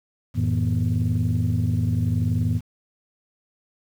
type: tone cluster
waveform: sine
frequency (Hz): 89.3 / 110 / 161.6 / 242.5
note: F2 / A2 / E3 / B3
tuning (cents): +39 / 0 / -34 / -31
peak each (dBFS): -24 / -21 / -26 / -27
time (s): 0.34-2.61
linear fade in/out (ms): 50
effects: tanh soft clip ceiling -13 dBFS + 8-bit